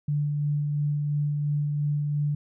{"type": "tone with tremolo", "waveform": "sine", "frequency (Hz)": 146.83, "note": "D3", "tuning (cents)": 0, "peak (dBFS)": -22, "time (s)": [0.08, 2.35], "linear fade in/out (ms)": 5, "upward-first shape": "sine", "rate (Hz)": 2.9, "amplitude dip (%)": 25, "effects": []}